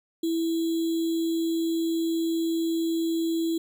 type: tone with sample-and-hold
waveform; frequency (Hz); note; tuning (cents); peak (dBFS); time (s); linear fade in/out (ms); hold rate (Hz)
sine; 329.6; E4; 0; -23; 0.23-3.58; 5; 3675
effects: none